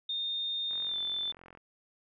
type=tone with pitch glide; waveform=sine; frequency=3650 to 3534 Hz; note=A#7 to A7; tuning=-37 to +7 cents; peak=-31 dBFS; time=0.09-1.32 s; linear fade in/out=5 ms; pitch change=-56 cents; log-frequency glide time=0.85-0.96 s
type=click train; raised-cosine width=0.5 ms; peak=-36 dBFS; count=39; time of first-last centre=0.71-1.574 s; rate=44 Hz
effects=none